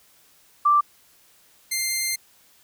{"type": "tone pair in turn", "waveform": ["sine", "10% pulse"], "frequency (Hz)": [1174.7, 2097], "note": ["D6", "C7"], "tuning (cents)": [0, 3], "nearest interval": "minor seventh", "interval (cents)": 1003, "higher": "second", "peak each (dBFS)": -14, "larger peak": "neither", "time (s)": [[0.65, 0.81], [1.71, 2.16]], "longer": "second", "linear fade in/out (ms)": 10, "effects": ["white hiss -57 dBFS RMS until 2.63 s"]}